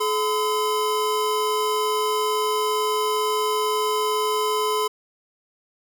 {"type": "tone pair together", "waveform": "square", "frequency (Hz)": [427.9, 1017.7], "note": ["A4", "C6"], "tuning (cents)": [-48, -48], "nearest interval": "octave + minor third", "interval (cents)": 1500, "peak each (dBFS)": -24, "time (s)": [0, 4.88], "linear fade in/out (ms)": 10, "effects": []}